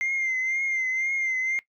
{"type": "tone with vibrato", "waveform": "sine", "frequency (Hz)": 2093, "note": "C7", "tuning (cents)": 0, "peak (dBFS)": -22, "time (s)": [0.01, 1.59], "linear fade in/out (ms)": 0, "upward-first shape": "triangle", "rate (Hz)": 2, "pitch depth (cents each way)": 53, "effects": ["noise-tail reverb RT60 0.1 s tail -19 dB re dry", "tanh soft clip ceiling -21 dBFS"]}